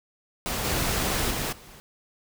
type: noise with level steps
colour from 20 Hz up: pink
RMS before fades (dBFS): -29 / -26 / -29 / -48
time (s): 0.46-1.8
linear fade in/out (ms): 0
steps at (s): 0.64 / 1.3 / 1.52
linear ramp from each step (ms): 10
effects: none